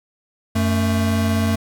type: tone pair together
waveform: square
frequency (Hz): 92.81 / 222.2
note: F#2 / A3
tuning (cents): +6 / +17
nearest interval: octave + minor third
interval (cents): 1511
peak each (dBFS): -20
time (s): 0.55-1.56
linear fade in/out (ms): 10
effects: none